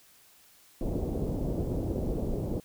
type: low-pass noise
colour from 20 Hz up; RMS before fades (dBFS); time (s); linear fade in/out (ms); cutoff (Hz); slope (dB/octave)
pink; -31; 0.81-2.6; 2; 550; 24
effects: white hiss -59 dBFS RMS until 2.64 s